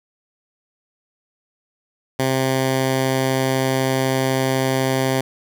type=tone; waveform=10% pulse; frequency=132 Hz; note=C3; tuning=16 cents sharp; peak=-9 dBFS; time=2.19-5.21 s; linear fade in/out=5 ms; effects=none